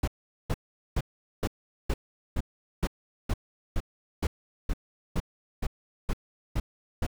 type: noise bursts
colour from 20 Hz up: brown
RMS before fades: -26 dBFS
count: 16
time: 0.03-7.066 s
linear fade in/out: 5 ms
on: 46 ms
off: 420 ms
effects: none